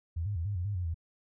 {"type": "tone with pitch steps", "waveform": "sine", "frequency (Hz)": [83.2, 102.8, 83, 102.1, 88.1, 102.5, 89.8, 82.4], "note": ["E2", "G#2", "E2", "G#2", "F2", "G#2", "F2", "E2"], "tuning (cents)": [17, -17, 12, -29, 16, -22, 49, 0], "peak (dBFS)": -30, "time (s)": [0.16, 0.944], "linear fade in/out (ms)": 10, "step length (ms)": 98, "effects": []}